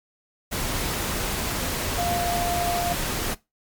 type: tone in noise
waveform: sine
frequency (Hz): 698.5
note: F5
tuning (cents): 0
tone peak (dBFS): -24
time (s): 1.97-2.94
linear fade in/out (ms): 20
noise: pink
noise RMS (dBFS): -27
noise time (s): 0.51-3.35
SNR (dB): 0
effects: noise-tail reverb RT60 0.2 s tail -19 dB re dry + MP3 96 kbps